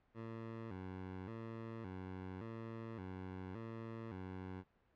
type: tone with vibrato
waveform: 15% pulse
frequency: 102.9 Hz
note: G#2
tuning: 16 cents flat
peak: -39 dBFS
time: 0.14-4.64 s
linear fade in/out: 50 ms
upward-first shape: square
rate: 0.88 Hz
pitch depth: 170 cents each way
effects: pink hiss -75 dBFS RMS until 4.95 s + low-pass 2000 Hz 12 dB/octave